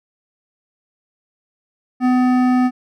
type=tone with hard clipping; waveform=sine; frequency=251.8 Hz; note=B3; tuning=34 cents sharp; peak=-14 dBFS; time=2-2.71 s; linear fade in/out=50 ms; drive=13 dB; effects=none